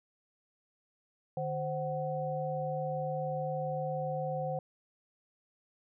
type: tone cluster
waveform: sine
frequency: 151.2 / 524 / 746 Hz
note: D#3 / C5 / F#5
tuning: -49 / +2 / +14 cents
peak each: -37 / -35 / -37 dBFS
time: 1.37-4.59 s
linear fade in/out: 2 ms
effects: none